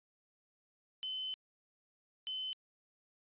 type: tone bursts at uneven times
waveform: sine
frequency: 3047 Hz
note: G7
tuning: 50 cents flat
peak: -37 dBFS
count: 2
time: 1.03-1.34 / 2.27-2.53 s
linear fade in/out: 0 ms
effects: resampled to 8000 Hz